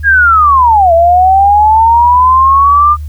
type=linear two-way sweep; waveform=sine; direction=down then up; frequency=1661.2 to 659.3 to 1208 Hz; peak=-3 dBFS; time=0.03-2.97 s; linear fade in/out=50 ms; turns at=0.93 s; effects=added 75 Hz sine -18 dBFS peak until 3.08 s + white hiss -48 dBFS RMS until 3.08 s